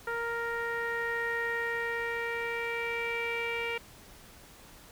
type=tone with low-pass filter sweep; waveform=sawtooth; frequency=466.2 Hz; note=A#4; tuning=in tune; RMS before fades=-33 dBFS; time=0.07-3.78 s; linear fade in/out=5 ms; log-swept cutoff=1600 to 2500 Hz; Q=6.7; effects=pink hiss -53 dBFS RMS until 4.91 s